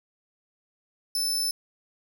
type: tone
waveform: sawtooth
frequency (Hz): 5274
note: E8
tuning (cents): 0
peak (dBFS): -22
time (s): 1.15-1.51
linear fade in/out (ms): 2
effects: none